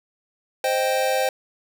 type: chord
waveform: square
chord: C minor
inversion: none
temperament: equal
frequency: 523.3 / 622.3 / 784 Hz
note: C5 / Eb5 / G5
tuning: 0 / 0 / 0 cents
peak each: -23 / -27 / -25 dBFS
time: 0.64-1.29 s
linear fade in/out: 2 ms
effects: none